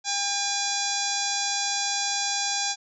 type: harmonic tone with a mistuned harmonic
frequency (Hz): 805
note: G5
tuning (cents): +46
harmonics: 1 / 2 / 3 / 4 / 5 / 6 / 7 / 8 / 9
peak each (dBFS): -32 / -36 / -36 / -34 / -34 / -32 / -32 / -33 / -33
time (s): 0.04-2.76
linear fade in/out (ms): 50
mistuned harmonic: 4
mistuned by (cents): +97
effects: none